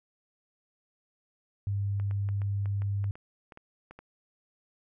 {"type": "tone", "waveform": "sine", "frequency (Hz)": 100, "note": "G2", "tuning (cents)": 35, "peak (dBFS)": -27, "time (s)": [1.67, 3.11], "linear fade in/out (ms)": 0}
{"type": "clicks", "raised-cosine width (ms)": 0.5, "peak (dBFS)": -32, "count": 12, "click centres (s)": [1.999, 2.111, 2.289, 2.418, 2.658, 2.82, 3.042, 3.155, 3.522, 3.574, 3.91, 3.99]}
{"effects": []}